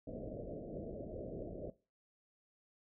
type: low-pass noise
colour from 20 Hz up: white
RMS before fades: -45 dBFS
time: 0.07-1.7 s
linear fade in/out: 2 ms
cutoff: 650 Hz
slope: 96 dB/octave
effects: noise-tail reverb RT60 0.3 s tail -18 dB re dry